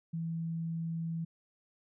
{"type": "tone", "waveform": "sine", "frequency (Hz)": 164.81, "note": "E3", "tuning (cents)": 0, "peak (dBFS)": -33, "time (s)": [0.13, 1.25], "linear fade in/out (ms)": 10, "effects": []}